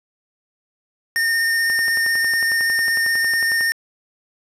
square tone with vibrato, 1826 Hz, A#6, 36 cents flat, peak -17 dBFS, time 1.16-3.72 s, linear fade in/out 0 ms, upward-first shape triangle, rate 16 Hz, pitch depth 15 cents each way
click train, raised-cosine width 0.5 ms, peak -17 dBFS, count 22, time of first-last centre 1.7-3.609 s, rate 11 Hz
effects resampled to 32000 Hz + 7-bit

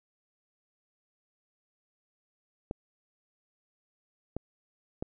clicks, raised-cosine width 2 ms, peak -20 dBFS, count 3, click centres 2.711 / 4.366 / 5.025 s, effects none

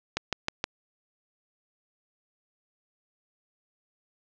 click train, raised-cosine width 0.2 ms, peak -9 dBFS, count 4, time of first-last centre 0.17-0.641 s, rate 6.37 Hz, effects low-pass 6000 Hz 12 dB/octave

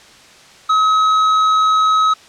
triangle tone with tanh clipping, 1278 Hz, D#6, 46 cents sharp, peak -12 dBFS, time 0.69-2.14 s, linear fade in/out 10 ms, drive 13 dB, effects white hiss -43 dBFS RMS until 2.28 s + low-pass 6000 Hz 12 dB/octave

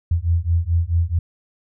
sine beating tone pair, 82.41 / 87.01 Hz, E2 / F2, 0 / -6 cents, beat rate 4.6 Hz, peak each -19 dBFS, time 0.11-1.19 s, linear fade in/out 5 ms, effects none

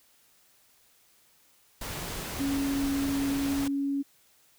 pink noise, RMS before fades -36 dBFS, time 1.81-3.68 s, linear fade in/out 5 ms
sine tone with pitch glide, 277.2 to 279 Hz, C#4 to C#4, 0 to +11 cents, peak -26 dBFS, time 2.39-4.03 s, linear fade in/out 20 ms, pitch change +11 cents, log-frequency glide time 3.4-3.77 s
effects white hiss -63 dBFS RMS until 4.58 s

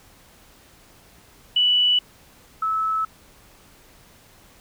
sine tone pair in turn, 2960 / 1302.6 Hz, F#7 / E6, 0 / -21 cents, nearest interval octave + major second, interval 1421 cents, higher first, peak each -15 / -20 dBFS, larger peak first, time 1.56-1.99 / 2.62-3.05 s, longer neither, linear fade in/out 5 ms, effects pink hiss -52 dBFS RMS until 4.6 s

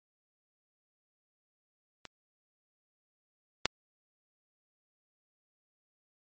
clicks, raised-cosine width 0.2 ms, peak -24 / -6 dBFS, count 2, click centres 2.053 / 3.656 s, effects MP3 32 kbps

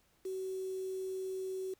sine tone with quantisation, 377.4 Hz, F#4, 34 cents sharp, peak -36 dBFS, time 0.25-1.74 s, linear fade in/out 5 ms, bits 9, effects pink hiss -71 dBFS RMS until 1.79 s

